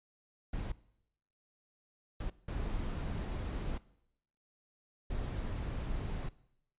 brown noise bursts at uneven times, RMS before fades -37 dBFS, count 4, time 0.53-0.72 / 2.2-2.3 / 2.48-3.78 / 5.1-6.29 s, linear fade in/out 5 ms, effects noise-tail reverb RT60 0.8 s tail -20 dB re dry + resampled to 8000 Hz

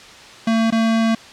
square tone with dropouts, 225.5 Hz, A3, 43 cents sharp, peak -15 dBFS, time 0.47-1.15 s, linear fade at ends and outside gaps 5 ms, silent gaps 0.705-0.723 s, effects white hiss -40 dBFS RMS until 1.32 s + low-pass 5000 Hz 12 dB/octave

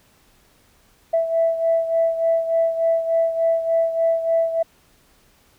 sine beating tone pair, 659.3 / 662.7 Hz, E5 / E5, 0 / +9 cents, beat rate 3.4 Hz, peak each -17 / -23 dBFS, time 1.13-4.63 s, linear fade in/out 10 ms, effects tanh soft clip ceiling -9 dBFS + pink hiss -57 dBFS RMS until 5.58 s

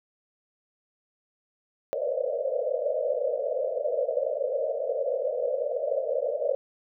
white band-pass noise, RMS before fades -28 dBFS, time 1.93-6.55 s, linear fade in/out 0 ms, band 480 to 620 Hz, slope 96 dB/octave, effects none

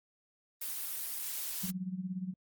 blue noise, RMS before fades -38 dBFS, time 0.61-1.71 s, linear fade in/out 10 ms
sine tone with tremolo, 185 Hz, F#3, in tune, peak -32 dBFS, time 1.63-2.34 s, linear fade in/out 10 ms, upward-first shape sine, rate 17 Hz, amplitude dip 75%
effects Opus 32 kbps

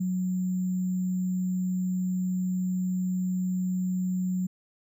sine tone with sample-and-hold, 183.4 Hz, F#3, 15 cents flat, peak -25 dBFS, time 0-4.47 s, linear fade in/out 10 ms, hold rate 7350 Hz, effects none

